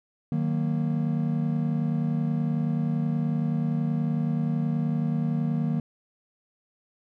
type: chord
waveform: triangle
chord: D# minor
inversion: none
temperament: equal with one note detuned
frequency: 154.4 / 185 / 233.1 Hz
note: D#3 / F#3 / A#3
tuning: -13 / 0 / 0 cents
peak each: -24 / -29 / -26 dBFS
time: 0.32-5.8 s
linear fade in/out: 2 ms
effects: none